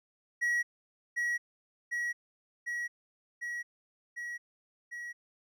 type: tone with echo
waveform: triangle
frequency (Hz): 1915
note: A#6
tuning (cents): +46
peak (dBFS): -25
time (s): 0.41-0.63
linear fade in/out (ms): 20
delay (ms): 750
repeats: 6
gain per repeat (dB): -2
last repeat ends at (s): 5.13
effects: none